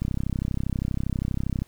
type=click train; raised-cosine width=5 ms; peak=-14 dBFS; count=53; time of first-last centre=0.02-1.62 s; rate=32.5 Hz; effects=pink hiss -59 dBFS RMS until 1.67 s